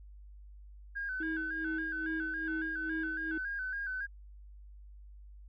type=tone with vibrato; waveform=sine; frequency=1568 Hz; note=G6; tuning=in tune; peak=-34 dBFS; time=0.95-4.07 s; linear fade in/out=20 ms; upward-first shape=square; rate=3.6 Hz; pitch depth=60 cents each way
type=tone with tremolo; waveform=sine; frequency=319.2 Hz; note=D#4; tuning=44 cents sharp; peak=-33 dBFS; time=1.2-3.38 s; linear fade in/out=5 ms; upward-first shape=sine; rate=2.4 Hz; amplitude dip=70%
effects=tanh soft clip ceiling -26 dBFS + added 50 Hz sine -49 dBFS peak until 5.48 s